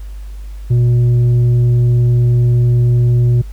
sine tone with tanh clipping, 120.9 Hz, B2, 36 cents flat, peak -9 dBFS, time 0.7-3.42 s, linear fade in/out 10 ms, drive 4 dB, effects added 50 Hz sine -25 dBFS peak until 3.52 s + pink hiss -48 dBFS RMS until 3.52 s

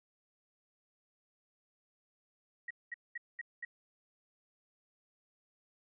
sine tone bursts, 1901 Hz, A#6, 33 cents sharp, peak -38 dBFS, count 5, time 2.68-3.65 s, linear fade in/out 5 ms, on 26 ms, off 210 ms, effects none

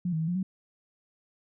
sine tone with pitch steps, 177.9 / 159.3 / 161 / 176.4 / 188.2 Hz, F3 / D#3 / E3 / F3 / F#3, +32 / +41 / -41 / +18 / +30 cents, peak -26 dBFS, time 0.05-0.43 s, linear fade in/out 5 ms, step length 76 ms, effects none

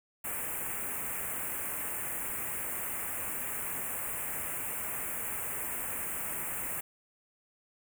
white band-stop noise, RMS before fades -36 dBFS, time 0.24-6.81 s, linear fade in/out 10 ms, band 2600 to 7900 Hz, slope 48 dB/octave, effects none

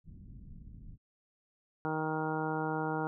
pink low-pass noise, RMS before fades -49 dBFS, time 0.04-0.98 s, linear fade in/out 50 ms, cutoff 210 Hz, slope 24 dB/octave
harmonic tone, 156.8 Hz, D#3, 14 cents sharp, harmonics 1 / 2 / 3 / 4 / 5 / 6 / 7 / 8 / 9, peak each -38 / -37 / -38 / -46 / -38 / -40 / -47 / -48 / -41 dBFS, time 1.85-3.07 s, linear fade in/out 0 ms
effects none

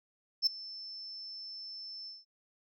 sine tone with ADSR envelope, 5300 Hz, E8, 9 cents sharp, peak -20 dBFS, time 0.42-2.25 s, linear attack 46 ms, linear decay 7 ms, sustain -22 dB, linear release 180 ms, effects noise-tail reverb RT60 0.1 s tail -22 dB re dry + tanh soft clip ceiling -21 dBFS

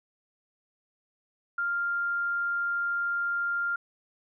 sine tone, 1396.9 Hz, F6, in tune, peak -26 dBFS, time 1.58-3.76 s, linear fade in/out 5 ms, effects none

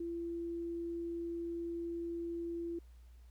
sine tone, 338.9 Hz, E4, 48 cents sharp, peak -37 dBFS, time 0-2.79 s, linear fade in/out 5 ms, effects added 60 Hz sine -54 dBFS peak until 3.3 s + pink hiss -73 dBFS RMS until 3.3 s

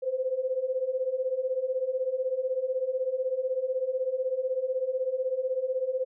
sine beating tone pair, 506 / 522 Hz, B4 / C5, +42 / -4 cents, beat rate 16 Hz, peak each -31 / -28 dBFS, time 0.02-6.05 s, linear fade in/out 20 ms, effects none

